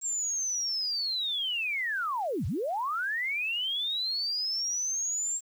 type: linear two-way sweep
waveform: sine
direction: down then up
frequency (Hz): 7520 to 69.3 to 7520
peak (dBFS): -28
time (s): 0.01-5.41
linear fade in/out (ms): 50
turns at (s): 2.46
effects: 9-bit